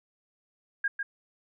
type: tone with echo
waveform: sine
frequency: 1624 Hz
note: G#6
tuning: 39 cents flat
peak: -24 dBFS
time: 0.84-0.88 s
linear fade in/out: 5 ms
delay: 150 ms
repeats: 1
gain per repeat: -5 dB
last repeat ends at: 1.03 s
effects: none